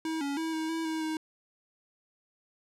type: tone with pitch steps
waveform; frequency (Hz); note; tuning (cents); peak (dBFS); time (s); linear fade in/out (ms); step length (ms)
square; 320.5 / 281.5 / 323.4 / 317.9 / 326 / 318.7 / 314.9; E4 / C#4 / E4 / D#4 / E4 / D#4 / D#4; -49 / +27 / -33 / +37 / -19 / +42 / +21; -31; 0.05-1.17; 2; 160
effects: low-pass 10000 Hz 12 dB/octave